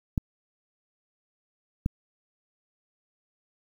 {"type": "clicks", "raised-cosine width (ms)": 5, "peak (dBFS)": -12, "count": 2, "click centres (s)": [0.178, 1.861], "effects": ["8-bit"]}